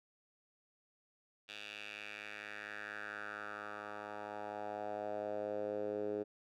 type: tone with band-pass filter sweep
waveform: 10% pulse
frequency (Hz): 104.3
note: G#2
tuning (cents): +8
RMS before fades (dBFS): -43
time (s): 1.48-6.24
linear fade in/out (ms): 20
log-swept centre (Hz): 3100 to 410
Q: 3.1
effects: none